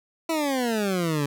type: exponential sweep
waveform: 20% pulse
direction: down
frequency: 332.6 to 139.7 Hz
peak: -18 dBFS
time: 0.29-1.26 s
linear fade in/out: 5 ms
effects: none